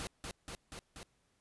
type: noise with echo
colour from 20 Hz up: pink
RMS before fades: -41 dBFS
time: 0-0.07 s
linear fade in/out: 0 ms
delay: 240 ms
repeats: 4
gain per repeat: -2 dB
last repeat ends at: 1.03 s
effects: pink hiss -75 dBFS RMS until 1.4 s + resampled to 24000 Hz